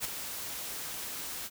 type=noise with ADSR envelope; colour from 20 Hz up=white; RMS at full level=-31 dBFS; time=0-1.5 s; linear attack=49 ms; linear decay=5 ms; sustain=-8 dB; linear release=44 ms; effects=none